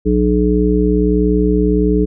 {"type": "harmonic tone", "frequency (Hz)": 60.7, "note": "B1", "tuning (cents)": -29, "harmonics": [1, 3, 5, 7], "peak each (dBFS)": [-16, -16, -16, -16], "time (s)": [0.05, 2.06], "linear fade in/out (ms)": 20, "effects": []}